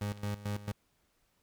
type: tone with tremolo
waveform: 30% pulse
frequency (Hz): 102.9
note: G#2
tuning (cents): -16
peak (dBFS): -30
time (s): 0.01-0.72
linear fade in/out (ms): 5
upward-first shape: square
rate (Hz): 4.5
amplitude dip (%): 80
type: clicks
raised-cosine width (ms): 0.2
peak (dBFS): -34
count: 2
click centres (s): 0.128 / 0.175
effects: pink hiss -74 dBFS RMS until 1.42 s